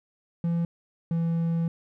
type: tone pair in turn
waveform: triangle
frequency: 169.2 / 166.58 Hz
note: E3 / E3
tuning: +45 / +18 cents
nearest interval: unison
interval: 27 cents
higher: first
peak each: -21 dBFS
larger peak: neither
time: 0.44-0.65 / 1.11-1.68 s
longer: second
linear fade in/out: 2 ms
effects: none